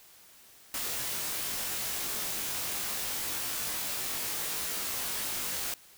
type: noise with comb filter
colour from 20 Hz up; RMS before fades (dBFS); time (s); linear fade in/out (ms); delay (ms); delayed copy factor
white; -34; 0.74-5.74; 2; 20; -0.95
effects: white hiss -56 dBFS RMS until 5.97 s